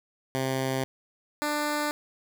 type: tone pair in turn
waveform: 10% pulse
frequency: 132.2 / 296.8 Hz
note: C3 / D4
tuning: +18 / +18 cents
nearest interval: octave + major second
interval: 1400 cents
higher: second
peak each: -18 dBFS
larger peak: neither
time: 0.35-0.84 / 1.42-1.91 s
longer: neither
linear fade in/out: 0 ms
effects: none